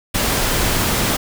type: noise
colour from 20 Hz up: pink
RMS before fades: -18 dBFS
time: 0.14-1.17 s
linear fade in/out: 10 ms
effects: none